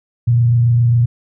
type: tone with frequency modulation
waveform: sine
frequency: 118.8 Hz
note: A#2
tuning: 33 cents sharp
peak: -9 dBFS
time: 0.27-1.06 s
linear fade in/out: 10 ms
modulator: 27.4 Hz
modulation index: 0.25
effects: none